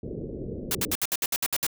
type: low-pass noise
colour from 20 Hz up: white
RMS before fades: -35 dBFS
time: 0.03-0.95 s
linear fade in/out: 2 ms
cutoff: 490 Hz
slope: 48 dB/octave
type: noise bursts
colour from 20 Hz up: white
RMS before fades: -26 dBFS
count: 10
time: 0.71-1.667 s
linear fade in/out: 2 ms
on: 39 ms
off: 63 ms
effects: none